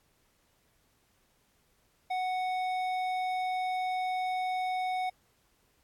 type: tone with hard clipping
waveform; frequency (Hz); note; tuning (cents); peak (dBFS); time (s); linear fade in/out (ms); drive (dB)
sine; 740; F#5; 0; -31; 2.1-5.1; 10; 10
effects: pink hiss -70 dBFS RMS until 5.83 s + AAC 64 kbps

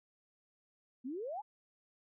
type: exponential sweep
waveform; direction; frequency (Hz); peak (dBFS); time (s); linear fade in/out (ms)
sine; up; 236.4 to 890; -38; 1.04-1.42; 20
effects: none

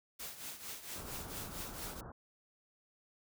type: noise with tremolo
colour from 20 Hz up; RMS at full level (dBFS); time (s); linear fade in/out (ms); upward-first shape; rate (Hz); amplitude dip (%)
white; -43; 0.19-2.01; 10; triangle; 4.4; 75
type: low-pass noise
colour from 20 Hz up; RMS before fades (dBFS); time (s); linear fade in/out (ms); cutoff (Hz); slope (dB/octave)
pink; -48; 0.95-2.12; 5; 1600; 96
effects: none

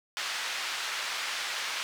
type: band-pass noise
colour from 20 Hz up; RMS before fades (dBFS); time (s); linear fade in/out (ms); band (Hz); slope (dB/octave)
pink; -34; 0.17-1.83; 0; 1400 to 5200; 12
effects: none

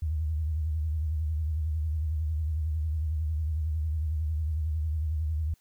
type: tone with vibrato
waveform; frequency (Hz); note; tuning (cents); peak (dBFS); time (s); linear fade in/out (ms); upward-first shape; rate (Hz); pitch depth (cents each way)
sine; 77.78; D#2; 0; -26; 0.02-5.54; 5; sine; 11; 89
effects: white hiss -68 dBFS RMS until 5.6 s

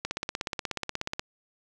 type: click train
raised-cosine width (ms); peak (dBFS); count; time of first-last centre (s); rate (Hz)
0.2; -13; 20; 0.05-1.195; 16.6
effects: none

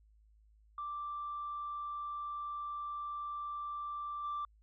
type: tone with level steps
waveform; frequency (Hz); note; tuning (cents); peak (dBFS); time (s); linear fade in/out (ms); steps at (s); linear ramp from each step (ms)
sine; 1174.7; D6; 0; -37 / -34; 0.78-4.45; 2; 4.23; 20
effects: tanh soft clip ceiling -33 dBFS + added 53 Hz sine -62 dBFS peak until 4.62 s

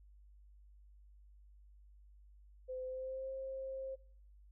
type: tone with pitch glide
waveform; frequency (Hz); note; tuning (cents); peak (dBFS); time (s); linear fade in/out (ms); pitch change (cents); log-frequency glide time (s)
sine; 513 to 531.7; C5 to C5; -34 to +28; -40; 2.68-3.96; 20; +62; 2.85-3.3
effects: noise-tail reverb RT60 0.6 s tail -23 dB re dry + added 50 Hz sine -58 dBFS peak until 4.51 s

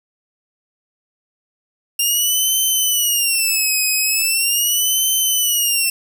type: tone with vibrato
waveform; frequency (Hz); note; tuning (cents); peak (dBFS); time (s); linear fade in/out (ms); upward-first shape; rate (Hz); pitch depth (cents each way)
10% pulse; 2786; F7; -5; -7; 1.99-5.9; 5; sine; 0.4; 170
effects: none

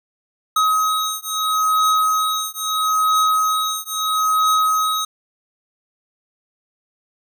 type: beating tone pair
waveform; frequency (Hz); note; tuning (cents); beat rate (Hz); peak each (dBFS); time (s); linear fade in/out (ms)
square; 1268 / 1268.76; D#6 / D#6; +32 / +33; 0.76; -20; 0.56-5.05; 5
effects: none

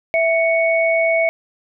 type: tone pair together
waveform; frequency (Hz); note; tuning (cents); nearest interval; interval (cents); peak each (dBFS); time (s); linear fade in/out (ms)
sine; 659.3 / 2223; E5 / C#7; 0 / +4; octave + major sixth; 2104; -15 / -18; 0.14-1.29; 0
effects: none

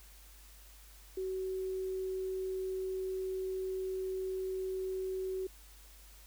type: tone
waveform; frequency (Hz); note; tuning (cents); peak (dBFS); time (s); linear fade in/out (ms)
sine; 376.7; F#4; +31; -34; 1.17-5.47; 5
effects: added 50 Hz sine -55 dBFS peak until 6.26 s + white hiss -59 dBFS RMS until 6.26 s

